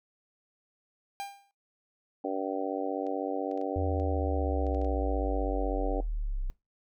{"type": "tone with exponential decay", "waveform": "45% pulse", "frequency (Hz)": 799, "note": "G5", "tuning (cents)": 33, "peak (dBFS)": -32, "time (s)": [1.2, 1.51], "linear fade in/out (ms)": 0, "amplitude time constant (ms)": 67}
{"type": "harmonic tone", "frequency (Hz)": 96, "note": "G2", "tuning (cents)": -36, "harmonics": [3, 4, 5, 6, 7, 8], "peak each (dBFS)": [-34, -38, -36, -37, -40, -37], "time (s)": [2.24, 6.01], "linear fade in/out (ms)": 5}
{"type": "clicks", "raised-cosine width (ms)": 0.2, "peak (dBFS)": -38, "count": 9, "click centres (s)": [3.067, 3.514, 3.576, 3.614, 3.999, 4.667, 4.747, 4.816, 4.847]}
{"type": "linear sweep", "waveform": "sine", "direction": "down", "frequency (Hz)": [84.6, 31.01], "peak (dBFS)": -29, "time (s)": [3.76, 6.5], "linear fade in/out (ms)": 0}
{"effects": ["noise-tail reverb RT60 0.2 s tail -20 dB re dry"]}